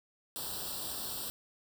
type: noise with comb filter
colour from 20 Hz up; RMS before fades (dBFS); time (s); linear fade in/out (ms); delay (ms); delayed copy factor
white; -39; 0.36-1.3; 0; 0.23; +0.9
effects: none